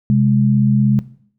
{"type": "tone pair together", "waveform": "sine", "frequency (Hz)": [130.81, 207.6], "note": ["C3", "G#3"], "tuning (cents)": [0, 0], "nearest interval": "minor sixth", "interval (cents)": 800, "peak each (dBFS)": -13, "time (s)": [0.1, 0.99], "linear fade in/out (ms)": 0, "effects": ["noise-tail reverb RT60 0.6 s tail -18 dB re dry"]}